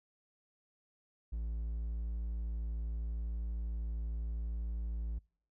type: tone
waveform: triangle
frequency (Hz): 56.3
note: A1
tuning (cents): +40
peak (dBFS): -33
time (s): 1.32-5.19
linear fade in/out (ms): 10
effects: noise-tail reverb RT60 0.5 s tail -26 dB re dry